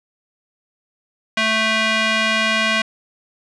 square tone with band-pass filter, 220 Hz, A3, in tune, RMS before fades -18 dBFS, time 1.37-2.82 s, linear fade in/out 5 ms, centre 2400 Hz, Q 1.4, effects resampled to 24000 Hz

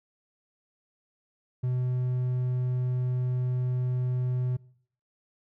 triangle tone, 125.8 Hz, B2, 32 cents sharp, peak -23 dBFS, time 1.63-4.57 s, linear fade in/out 10 ms, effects noise-tail reverb RT60 0.6 s tail -22 dB re dry

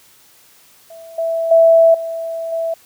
sine tone with level steps, 659.3 Hz, E5, in tune, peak -34 / -16 / -6 / -21 / -17 dBFS, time 0.9-2.74 s, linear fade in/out 5 ms, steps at 1.18 / 1.51 / 1.94 / 2.52 s, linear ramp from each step 5 ms, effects white hiss -49 dBFS RMS until 2.85 s + high-pass 60 Hz 12 dB/octave

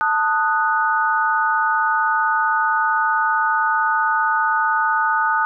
sine chord, D# diminished, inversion second, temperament equal with one note detuned, 885.6 / 1244.5 / 1480 Hz, A5 / D#6 / F#6, +11 / 0 / 0 cents, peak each -20 dBFS, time 0.01-5.45 s, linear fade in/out 0 ms, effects none

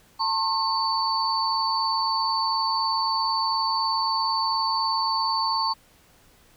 sine tone cluster, 898 / 1075 / 4511 Hz, A5 / C6 / C#8, +35 / +47 / +29 cents, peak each -26 dBFS, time 0.19-5.74 s, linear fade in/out 20 ms, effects pink hiss -57 dBFS RMS until 6.56 s

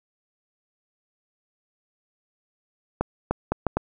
accelerating click train, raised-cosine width 1 ms, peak -8 dBFS, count 5, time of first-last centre 3.01-3.77 s, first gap 300 ms, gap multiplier 0.7, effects none

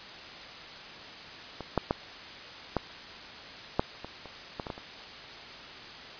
clicks, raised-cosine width 1 ms, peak -23 / -10 / -11 / -12 / -9 / -24 / -28 / -19 / -23 / -20 / -29 dBFS, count 11, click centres 1.607 / 1.777 / 1.909 / 2.767 / 3.795 / 4.046 / 4.257 / 4.598 / 4.668 / 4.702 / 4.779 s, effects white hiss -44 dBFS RMS until 6.19 s + resampled to 11025 Hz

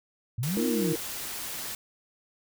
sine linear two-way sweep, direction up then down, 103.83 to 261.6 to 150.4 Hz, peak -27 dBFS, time 0.38-0.93 s, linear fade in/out 5 ms, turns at 0.66 s
white noise, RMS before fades -36 dBFS, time 0.43-1.75 s, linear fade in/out 2 ms
sine chord, Eb suspended second, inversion none, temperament equal with one note detuned, 311.1 / 346.2 / 466.2 Hz, Eb4 / F4 / Bb4, 0 / -15 / 0 cents, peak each -31 dBFS, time 0.57-0.96 s, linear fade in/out 0 ms
effects none

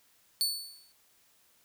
sawtooth tone with exponential decay, 4462 Hz, C#8, 11 cents sharp, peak -21 dBFS, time 0.41-0.92 s, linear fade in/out 0 ms, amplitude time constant 110 ms, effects white hiss -66 dBFS RMS until 1.64 s

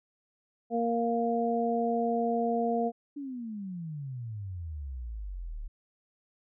harmonic tone, 233.1 Hz, A#3, in tune, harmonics 1 / 2 / 3, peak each -30 / -30 / -30 dBFS, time 0.7-2.92 s, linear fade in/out 50 ms
sine exponential sweep, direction down, 293.7 to 34.65 Hz, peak -35 dBFS, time 3.16-5.68 s, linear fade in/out 10 ms
effects none

